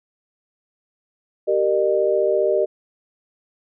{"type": "tone cluster", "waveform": "sine", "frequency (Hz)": [388.9, 463.8, 607], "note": ["G4", "A#4", "D#5"], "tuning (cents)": [-14, -9, -43], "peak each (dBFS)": [-20, -22, -19], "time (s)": [1.47, 2.66], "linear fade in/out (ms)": 20, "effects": []}